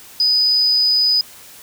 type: tone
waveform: sine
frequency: 4981 Hz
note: D#8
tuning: 1 cent sharp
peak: -12 dBFS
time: 0.2-1.21 s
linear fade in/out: 2 ms
effects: white hiss -41 dBFS RMS until 1.62 s